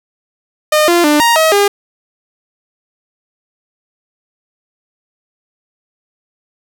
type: tone with pitch steps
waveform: sawtooth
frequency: 610 / 345.8 / 297.5 / 936 / 638 / 404.8 Hz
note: D#5 / F4 / D4 / A#5 / D#5 / G#4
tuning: -34 / -17 / +22 / +7 / +43 / -44 cents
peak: -4 dBFS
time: 0.72-1.68 s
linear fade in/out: 5 ms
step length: 160 ms
effects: none